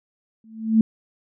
sine tone with exponential growth, 221.7 Hz, A3, 13 cents sharp, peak -9 dBFS, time 0.44-0.81 s, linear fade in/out 2 ms, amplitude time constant 80 ms, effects none

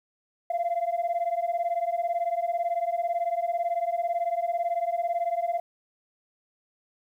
sine beating tone pair, 679 / 697 Hz, F5 / F5, -49 / -4 cents, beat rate 18 Hz, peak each -26 dBFS, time 0.5-5.6 s, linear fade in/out 5 ms, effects tanh soft clip ceiling -21 dBFS + 10-bit

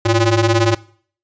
sawtooth ring-modulated tone, 228.6 Hz, A#3, 34 cents flat, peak -5 dBFS, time 0.05-0.75 s, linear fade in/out 10 ms, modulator 123 Hz, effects noise-tail reverb RT60 0.5 s tail -21 dB re dry + resampled to 16000 Hz

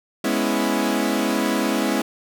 sawtooth chord, C# minor seventh, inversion second, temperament equal, 207.7 / 246.9 / 277.2 / 329.6 Hz, G#3 / B3 / C#4 / E4, 0 / 0 / 0 / 0 cents, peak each -21 dBFS, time 0.24-2.02 s, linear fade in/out 5 ms, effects none

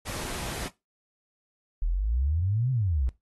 pink noise, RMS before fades -35 dBFS, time 0.05-0.69 s, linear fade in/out 20 ms
sine exponential two-way sweep, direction up then down, 37.72 to 134.1 to 57.7 Hz, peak -23 dBFS, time 1.82-3.09 s, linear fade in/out 0 ms, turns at 2.71 s
effects noise-tail reverb RT60 0.2 s tail -18 dB re dry + AAC 32 kbps

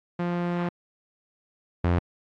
sawtooth tone pair in turn, 174.61 / 87.31 Hz, F3 / F2, 0 / 0 cents, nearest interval octave, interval 1200 cents, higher first, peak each -21 / -16 dBFS, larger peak second, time 0.19-0.69 / 1.84-1.99 s, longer first, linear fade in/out 5 ms, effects low-pass 2000 Hz 12 dB/octave + AAC 48 kbps

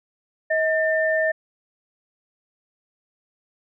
sine tone pair together, 635 / 1796.1 Hz, D#5 / A6, +35 / +35 cents, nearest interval octave + tritone, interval 1800 cents, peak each -20 / -22 dBFS, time 0.5-1.32 s, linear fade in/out 10 ms, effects none

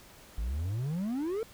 triangle exponential sweep, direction up, 50.2 to 466.2 Hz, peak -28 dBFS, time 0.38-1.43 s, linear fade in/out 0 ms, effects pink hiss -54 dBFS RMS until 1.53 s

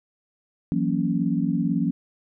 sine chord, F# dominant seventh, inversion third, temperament equal with one note detuned, 166.92 / 185 / 233.1 / 277.2 Hz, E3 / F#3 / A#3 / C#4, +22 / 0 / 0 / 0 cents, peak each -26 dBFS, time 0.72-1.91 s, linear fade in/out 0 ms, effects none

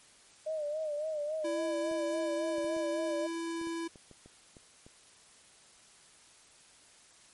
sine tone with vibrato, 609 Hz, D#5, 37 cents flat, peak -32 dBFS, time 0.46-3.27 s, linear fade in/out 10 ms, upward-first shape sine, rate 3.6 Hz, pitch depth 74 cents each way
square tone, 332.7 Hz, E4, 16 cents sharp, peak -35 dBFS, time 1.44-3.88 s, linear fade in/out 10 ms
clicks, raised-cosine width 2 ms, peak -39 dBFS, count 11, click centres 1.914 / 2.583 / 2.645 / 2.766 / 3.614 / 3.671 / 3.958 / 4.113 / 4.26 / 4.568 / 4.865 s
effects white hiss -59 dBFS RMS until 7.33 s + MP3 48 kbps

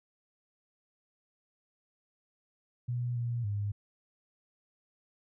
sine tone with pitch steps, 121.9 / 119.1 / 102.4 Hz, B2 / A#2 / G#2, -22 / +38 / -24 cents, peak -30 dBFS, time 2.88-3.72 s, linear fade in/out 10 ms, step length 280 ms, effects none

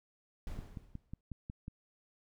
brown noise with exponential decay, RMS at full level -40 dBFS, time 0.47-1.21 s, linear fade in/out 1 ms, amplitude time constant 160 ms
click train, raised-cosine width 5 ms, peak -30 dBFS, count 7, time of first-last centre 0.59-1.681 s, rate 5.5 Hz
effects none

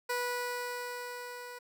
15% pulse tone with level ramp, 490 Hz, B4, 14 cents flat, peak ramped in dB -24 to -37 dBFS, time 0.09-1.59 s, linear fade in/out 10 ms, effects none

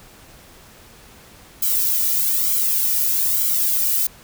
violet noise with flanger, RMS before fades -19 dBFS, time 1.62-4.07 s, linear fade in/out 5 ms, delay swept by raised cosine 1.1 to 1.89 ms, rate 1.1 Hz, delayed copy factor -0.95, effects pink hiss -46 dBFS RMS until 4.23 s

